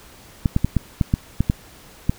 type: clicks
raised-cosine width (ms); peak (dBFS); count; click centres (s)
5; -4; 9; 0.458 / 0.564 / 0.646 / 0.767 / 1.012 / 1.139 / 1.406 / 1.499 / 2.095
effects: pink hiss -46 dBFS RMS until 2.18 s